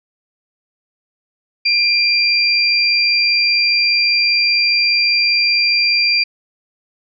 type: tone pair together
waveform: sine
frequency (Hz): 2392 / 4743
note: D7 / D8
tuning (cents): +31 / +16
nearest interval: octave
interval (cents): 1185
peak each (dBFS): -15 / -14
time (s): 1.65-6.24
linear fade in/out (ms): 10
effects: none